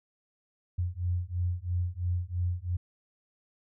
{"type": "beating tone pair", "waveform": "sine", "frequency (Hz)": [87.31, 90.31], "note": ["F2", "F#2"], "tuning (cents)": [0, -41], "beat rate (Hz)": 3, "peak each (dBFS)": -31, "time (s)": [0.78, 2.77], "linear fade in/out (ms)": 10, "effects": []}